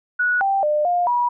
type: tone with pitch steps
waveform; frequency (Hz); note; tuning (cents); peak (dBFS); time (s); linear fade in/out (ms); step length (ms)
sine; 1466 / 784 / 600 / 707 / 968; F#6 / G5 / D5 / F5 / B5; -16 / 0 / +37 / +21 / -35; -16; 0.19-1.29; 10; 220
effects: none